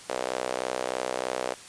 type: tone with high-pass filter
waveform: sawtooth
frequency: 63.2 Hz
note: B1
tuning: 41 cents sharp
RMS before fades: -31 dBFS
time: 0.09-1.54 s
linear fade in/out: 5 ms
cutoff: 540 Hz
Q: 2.4
effects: white hiss -46 dBFS RMS until 1.68 s + resampled to 22050 Hz